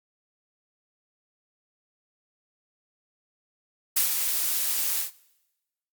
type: noise with ADSR envelope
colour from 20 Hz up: blue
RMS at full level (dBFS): -21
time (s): 3.96-5.11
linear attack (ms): 10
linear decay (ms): 110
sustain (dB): -5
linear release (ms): 120
effects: noise-tail reverb RT60 1.0 s tail -22 dB re dry + Opus 48 kbps